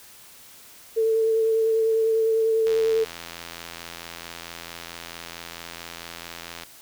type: tone with vibrato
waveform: sine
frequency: 446.2 Hz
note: A4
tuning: 24 cents sharp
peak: -18 dBFS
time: 0.96-3.05 s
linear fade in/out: 20 ms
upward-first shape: sine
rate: 10 Hz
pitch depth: 16 cents each way
type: click train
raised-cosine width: 0.2 ms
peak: -18 dBFS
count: 336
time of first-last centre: 2.67-6.634 s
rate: 84.5 Hz
effects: white hiss -48 dBFS RMS until 6.81 s